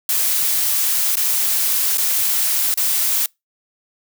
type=noise with dropouts; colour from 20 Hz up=blue; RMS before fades=-18 dBFS; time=0.09-3.26 s; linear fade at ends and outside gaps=2 ms; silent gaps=1.156-1.169 / 1.974-1.98 / 2.741-2.774 s; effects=noise-tail reverb RT60 0.2 s tail -26 dB re dry